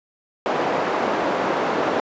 white band-pass noise, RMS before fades -22 dBFS, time 0.46-2 s, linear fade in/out 0 ms, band 280 to 850 Hz, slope 12 dB/octave, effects resampled to 16000 Hz

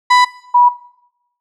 35% pulse / sine tone pair in turn, 992 / 973.8 Hz, B5 / B5, +7 / -25 cents, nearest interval unison, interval 32 cents, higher first, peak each -5 / -6 dBFS, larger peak first, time 0.1-0.25 / 0.54-0.69 s, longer neither, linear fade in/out 10 ms, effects noise-tail reverb RT60 0.8 s tail -19 dB re dry + low-pass 5000 Hz 12 dB/octave

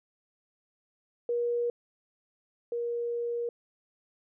sine tone pair in turn, 477.2 / 473.4 Hz, A#4 / A#4, +41 / +27 cents, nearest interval unison, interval 14 cents, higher first, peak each -26 / -29 dBFS, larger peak first, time 1.29-1.7 / 2.72-3.49 s, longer second, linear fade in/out 2 ms, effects none

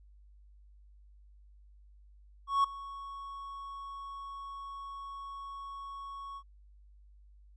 triangle tone with ADSR envelope, 1108.7 Hz, C#6, in tune, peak -20 dBFS, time 2.47-6.43 s, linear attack 170 ms, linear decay 6 ms, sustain -19 dB, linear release 63 ms, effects added 50 Hz sine -55 dBFS peak until 7.56 s + resampled to 22050 Hz

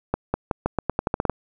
accelerating click train, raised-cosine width 1 ms, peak -7 dBFS, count 12, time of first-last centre 0.14-1.297 s, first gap 200 ms, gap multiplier 0.86, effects none

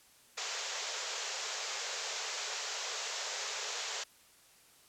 white band-pass noise, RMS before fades -39 dBFS, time 0.37-4.04 s, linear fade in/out 10 ms, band 400 to 7400 Hz, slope 96 dB/octave, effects white hiss -62 dBFS RMS until 4.88 s + low-pass 12000 Hz 12 dB/octave

